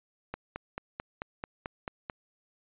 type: click train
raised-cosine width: 0.5 ms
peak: -20 dBFS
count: 9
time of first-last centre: 0.34-2.098 s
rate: 4.55 Hz
effects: resampled to 8000 Hz

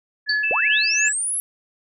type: tone with tremolo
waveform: sine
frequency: 1707 Hz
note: G#6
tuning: 47 cents sharp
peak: -18 dBFS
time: 0.26-1.13 s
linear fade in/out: 50 ms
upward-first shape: sine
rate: 2.7 Hz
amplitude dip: 85%
type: tone with exponential decay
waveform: sine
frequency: 4520 Hz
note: C#8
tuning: 33 cents sharp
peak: -17 dBFS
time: 0.29-0.46 s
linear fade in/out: 5 ms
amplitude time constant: 35 ms
type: tone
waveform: sine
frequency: 2637 Hz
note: E7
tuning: in tune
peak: -19 dBFS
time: 0.43-1.09 s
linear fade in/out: 10 ms
type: linear sweep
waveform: sine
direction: up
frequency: 417.3 to 11340 Hz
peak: -21 dBFS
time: 0.51-1.4 s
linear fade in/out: 0 ms
effects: none

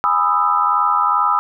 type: chord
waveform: sine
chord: E major seventh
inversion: first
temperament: just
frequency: 824.1 / 988.9 / 1236.1 / 1318.5 Hz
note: G#5 / B5 / D#6 / E6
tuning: -14 / +2 / -12 / 0 cents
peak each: -22 / -19 / -17 / -18 dBFS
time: 0.04-1.39 s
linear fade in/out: 0 ms
effects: none

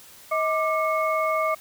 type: tone cluster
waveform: sine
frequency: 634 / 1184 / 2184 Hz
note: D#5 / D6 / C#7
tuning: +32 / +14 / -26 cents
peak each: -24 / -24 / -30 dBFS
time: 0.31-1.55 s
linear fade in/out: 10 ms
effects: white hiss -48 dBFS RMS until 1.6 s

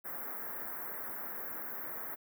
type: band-stop noise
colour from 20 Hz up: white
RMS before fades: -41 dBFS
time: 0.04-2.16 s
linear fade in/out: 20 ms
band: 1900 to 13000 Hz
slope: 48 dB/octave
effects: high-pass 200 Hz 12 dB/octave

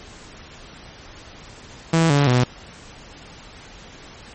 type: tone with pitch steps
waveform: sawtooth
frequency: 164.1 / 142.86 / 124.36 Hz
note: E3 / D3 / B2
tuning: -8 / -47 / +12 cents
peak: -10 dBFS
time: 1.93-2.44 s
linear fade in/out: 5 ms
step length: 170 ms
effects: pink hiss -42 dBFS RMS until 4.34 s + MP3 32 kbps

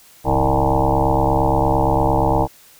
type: tone with frequency modulation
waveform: sine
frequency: 458.1 Hz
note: A#4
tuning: 30 cents flat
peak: -13 dBFS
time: 0.24-2.48 s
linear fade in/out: 50 ms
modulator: 68.7 Hz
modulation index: 6.8
effects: white hiss -48 dBFS RMS until 2.79 s

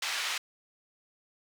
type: band-pass noise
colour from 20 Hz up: white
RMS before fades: -33 dBFS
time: 0.02-0.38 s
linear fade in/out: 5 ms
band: 1200 to 3900 Hz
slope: 12 dB/octave
effects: none

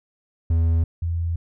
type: tone pair in turn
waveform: triangle / sine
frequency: 82.41 / 84.29 Hz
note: E2 / E2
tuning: 0 / +39 cents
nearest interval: unison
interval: 39 cents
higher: second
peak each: -14 / -21 dBFS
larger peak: first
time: 0.5-0.84 / 1.02-1.36 s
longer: neither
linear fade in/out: 5 ms
effects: none

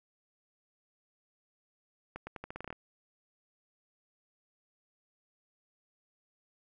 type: accelerating click train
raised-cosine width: 0.5 ms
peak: -26 dBFS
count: 11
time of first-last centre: 2.16-2.727 s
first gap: 110 ms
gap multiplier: 0.84
effects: none

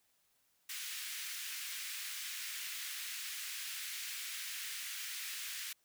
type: high-pass noise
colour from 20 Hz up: pink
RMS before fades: -43 dBFS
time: 0.69-5.73 s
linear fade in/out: 5 ms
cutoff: 1800 Hz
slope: 24 dB/octave
effects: white hiss -75 dBFS RMS until 5.84 s

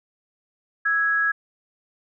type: tone pair together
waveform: sine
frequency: 1318.5 / 1661.2 Hz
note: E6 / G#6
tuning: 0 / 0 cents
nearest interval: major third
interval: 400 cents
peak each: -26 / -19 dBFS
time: 0.85-1.32 s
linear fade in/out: 10 ms
effects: none

